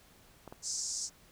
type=clicks; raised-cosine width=1 ms; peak=-31 dBFS; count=2; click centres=0.477 / 0.525 s
type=band-pass noise; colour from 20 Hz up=white; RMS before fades=-37 dBFS; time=0.62-1.1 s; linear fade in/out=50 ms; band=5100 to 7600 Hz; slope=48 dB/octave
effects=pink hiss -61 dBFS RMS until 1.31 s